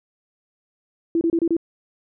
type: tone bursts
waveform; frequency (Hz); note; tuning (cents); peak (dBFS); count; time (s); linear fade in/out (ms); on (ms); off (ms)
sine; 333.2; E4; +19; -16; 5; 1.15-1.567; 2; 61; 28
effects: none